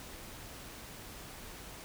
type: silence
effects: pink hiss -48 dBFS RMS until 1.84 s